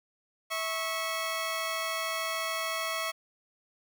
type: tone pair together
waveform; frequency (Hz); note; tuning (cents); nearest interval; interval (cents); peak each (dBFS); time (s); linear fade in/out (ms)
15% pulse; 651.1 / 1103; E5 / C#6; -22 / -9; major sixth; 913; -27; 0.5-3.12; 20
effects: none